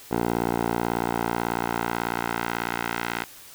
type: tone with band-pass filter sweep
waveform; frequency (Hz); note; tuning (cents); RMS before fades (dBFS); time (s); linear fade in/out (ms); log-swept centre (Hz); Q
10% pulse; 58.2; A#1; -2; -27; 0.11-3.24; 5; 560 to 1800; 0.96
effects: white hiss -46 dBFS RMS until 3.54 s